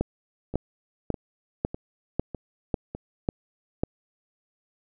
two click trains, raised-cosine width 2 ms, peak -10 / -20 dBFS, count 8 / 5, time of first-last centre 0.01-3.835 / 0.54-2.95 s, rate 1.83 / 1.66 Hz, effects none

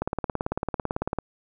click train, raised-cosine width 1 ms, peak -12 dBFS, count 22, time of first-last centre 0.02-1.187 s, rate 18 Hz, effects none

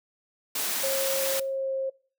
white high-pass noise, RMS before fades -29 dBFS, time 0.55-1.4 s, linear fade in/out 5 ms, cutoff 240 Hz, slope 12 dB/octave
sine tone with pitch glide, 540 to 534.1 Hz, C#5 to C5, -45 to +36 cents, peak -26 dBFS, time 0.83-1.9 s, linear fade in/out 10 ms, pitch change -19 cents, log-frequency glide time 1.43-1.73 s
effects noise-tail reverb RT60 0.4 s tail -22 dB re dry

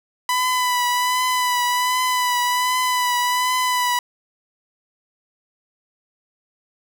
sawtooth tone with vibrato, 995 Hz, B5, 13 cents sharp, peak -14 dBFS, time 0.29-3.99 s, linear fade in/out 2 ms, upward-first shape triangle, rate 1.3 Hz, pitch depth 32 cents each way, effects none

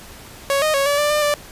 sawtooth tone with pitch steps, 555 / 618 / 553 / 575 / 590 / 599 / 587 Hz, C#5 / D#5 / C#5 / D5 / D5 / D5 / D5, +2 / -12 / -4 / -37 / +8 / +34 / -1 cents, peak -12 dBFS, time 0.5-1.34 s, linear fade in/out 0 ms, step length 120 ms, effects pink hiss -40 dBFS RMS until 1.51 s + resampled to 32000 Hz

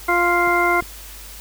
harmonic tone, 349.2 Hz, F4, in tune, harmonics 1 / 2 / 3 / 4 / 6, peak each -21 / -21 / -21 / -21 / -21 dBFS, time 0.08-0.81 s, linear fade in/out 10 ms
clicks, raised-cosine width 3 ms, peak -24 / -22 dBFS, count 2, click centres 0.475 / 0.824 s
effects added 50 Hz sine -39 dBFS peak until 1.4 s + white hiss -39 dBFS RMS until 1.4 s

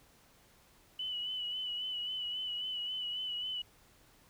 sine tone with vibrato, 2973 Hz, F#7, 8 cents sharp, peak -35 dBFS, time 0.99-3.62 s, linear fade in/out 5 ms, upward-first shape sine, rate 3.7 Hz, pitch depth 39 cents each way, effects pink hiss -64 dBFS RMS until 4.29 s

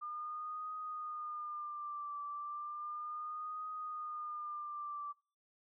sine tone with vibrato, 1205 Hz, D6, 44 cents sharp, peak -40 dBFS, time 0.01-5.13 s, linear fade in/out 20 ms, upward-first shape triangle, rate 0.34 Hz, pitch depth 64 cents each way, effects noise-tail reverb RT60 0.4 s tail -24 dB re dry

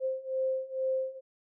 sine beating tone pair, 523.3 / 525.5 Hz, C5 / C5, 0 / +7 cents, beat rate 2.2 Hz, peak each -33 / -31 dBFS, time 0-1.21 s, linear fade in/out 50 ms, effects none

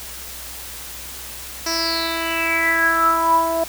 10% pulse tone with low-pass filter sweep, 330 Hz, E4, 2 cents sharp, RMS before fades -19 dBFS, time 1.66-3.64 s, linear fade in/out 5 ms, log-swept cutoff 5900 to 720 Hz, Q 9.1, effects added 62 Hz sine -42 dBFS peak until 3.68 s + white hiss -34 dBFS RMS until 3.68 s

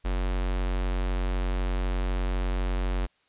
square tone with notch filter, 45.97 Hz, F#1, 10 cents flat, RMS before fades -27 dBFS, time 0.04-3.07 s, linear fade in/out 20 ms, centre 110 Hz, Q 0.96, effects white hiss -67 dBFS RMS until 3.28 s + resampled to 8000 Hz

